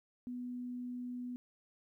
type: tone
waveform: sine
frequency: 246.9 Hz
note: B3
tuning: in tune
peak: -39 dBFS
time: 0.27-1.36 s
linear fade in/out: 0 ms
effects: 13-bit